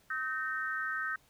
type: tone cluster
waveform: sine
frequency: 1280 / 1548 / 1836 Hz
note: D#6 / G6 / A#6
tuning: +49 / -22 / -27 cents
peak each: -38 / -35 / -38 dBFS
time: 0.1-1.16 s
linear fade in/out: 5 ms
effects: pink hiss -66 dBFS RMS until 1.29 s

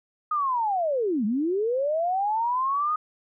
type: linear two-way sweep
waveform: sine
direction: down then up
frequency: 1254 to 198.4 to 1254 Hz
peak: -22 dBFS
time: 0.31-2.96 s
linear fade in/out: 5 ms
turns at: 1.25 s
effects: none

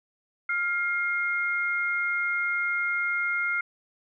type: tone pair together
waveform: sine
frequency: 1400 / 2131 Hz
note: F6 / C7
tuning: +4 / +31 cents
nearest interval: perfect fifth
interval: 727 cents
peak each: -27 dBFS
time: 0.49-3.61 s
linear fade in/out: 5 ms
effects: none

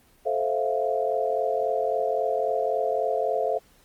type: chord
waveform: sine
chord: F major seventh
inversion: first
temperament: just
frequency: 436.5 / 523.8 / 654.8 / 698.5 Hz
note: A4 / C5 / E5 / F5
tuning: -14 / +2 / -12 / 0 cents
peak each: -28 dBFS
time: 0.25-3.59 s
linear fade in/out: 20 ms
effects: pink hiss -59 dBFS RMS until 3.84 s + Opus 24 kbps

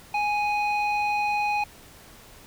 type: tone with low-pass filter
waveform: square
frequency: 830.6 Hz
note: G#5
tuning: in tune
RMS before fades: -25 dBFS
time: 0.14-1.64 s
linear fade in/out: 5 ms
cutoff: 2700 Hz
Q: 1.9
effects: pink hiss -49 dBFS RMS until 2.46 s

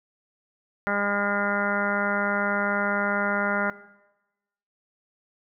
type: harmonic tone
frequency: 202.7 Hz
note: G#3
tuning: 42 cents flat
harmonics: 1 / 2 / 3 / 4 / 5 / 6 / 7 / 8 / 9 / 10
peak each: -31 / -35 / -30 / -33 / -35 / -35 / -27 / -38 / -34 / -36 dBFS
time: 0.87-3.7 s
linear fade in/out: 0 ms
effects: noise-tail reverb RT60 1.0 s tail -18 dB re dry

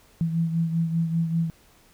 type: beating tone pair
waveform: sine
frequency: 164.81 / 169.91 Hz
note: E3 / F3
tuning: 0 / -47 cents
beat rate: 5.1 Hz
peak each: -22 / -30 dBFS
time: 0.21-1.5 s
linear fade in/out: 0 ms
effects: pink hiss -57 dBFS RMS until 1.93 s

